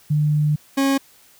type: tone pair in turn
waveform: sine / 40% pulse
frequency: 150 / 273.2 Hz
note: D3 / C#4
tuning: +37 / -25 cents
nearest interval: minor seventh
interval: 1038 cents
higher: second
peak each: -15 dBFS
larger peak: neither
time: 0.1-0.56 / 0.77-0.98 s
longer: first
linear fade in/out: 10 ms
effects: white hiss -52 dBFS RMS until 1.39 s